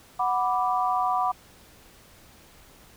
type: chord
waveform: sine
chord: B minor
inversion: second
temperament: equal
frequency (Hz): 740 / 987.8 / 1174.7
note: F#5 / B5 / D6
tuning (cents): 0 / 0 / 0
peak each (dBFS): -25 / -27 / -27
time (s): 0.19-1.32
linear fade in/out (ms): 10
effects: pink hiss -53 dBFS RMS until 2.96 s